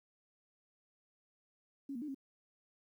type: tone with pitch steps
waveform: sine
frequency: 276.7 / 236.4 / 301.2 / 270.6 Hz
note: C#4 / A#3 / D4 / C#4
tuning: -3 / +24 / +44 / -42 cents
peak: -39 dBFS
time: 1.89-2.146 s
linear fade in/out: 5 ms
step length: 64 ms
effects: 12-bit